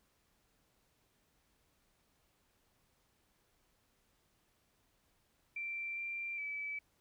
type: tone with pitch steps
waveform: sine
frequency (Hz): 2351 / 2365 / 2301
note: D7 / D7 / D7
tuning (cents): +1 / +12 / -36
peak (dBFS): -38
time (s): 5.56-6.79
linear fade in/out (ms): 5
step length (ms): 410
effects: pink hiss -75 dBFS RMS until 7 s